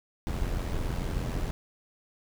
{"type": "noise with amplitude modulation", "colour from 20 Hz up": "brown", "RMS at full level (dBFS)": -28, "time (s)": [0.27, 1.51], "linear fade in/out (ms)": 0, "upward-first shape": "sine", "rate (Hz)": 87, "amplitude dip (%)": 55, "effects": []}